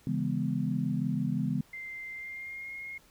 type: chord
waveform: sine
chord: C# minor seventh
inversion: none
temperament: equal with one note detuned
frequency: 138.59 / 164.81 / 203.8 / 246.9 Hz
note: C#3 / E3 / G#3 / B3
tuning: 0 / 0 / -32 / 0 cents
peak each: -33 dBFS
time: 0.07-1.61 s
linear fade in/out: 2 ms
type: tone with pitch glide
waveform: sine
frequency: 2087 to 2146 Hz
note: C7 to C7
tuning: -5 to +43 cents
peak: -38 dBFS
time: 1.73-2.98 s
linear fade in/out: 5 ms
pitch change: +48 cents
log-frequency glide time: 2.13-2.72 s
effects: pink hiss -61 dBFS RMS until 3.1 s